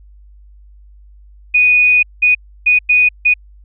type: tone bursts at uneven times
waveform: sine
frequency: 2476 Hz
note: D#7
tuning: 9 cents flat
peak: -7 dBFS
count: 5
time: 1.54-2.03 / 2.22-2.35 / 2.66-2.79 / 2.89-3.09 / 3.25-3.34 s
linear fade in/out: 10 ms
effects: added 50 Hz sine -39 dBFS peak until 3.64 s